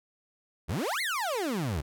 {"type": "exponential two-way sweep", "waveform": "30% pulse", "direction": "up then down", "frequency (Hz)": [65.5, 2217, 65.5], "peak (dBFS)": -26, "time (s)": [0.68, 1.82], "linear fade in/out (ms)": 20, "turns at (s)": 1.01, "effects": []}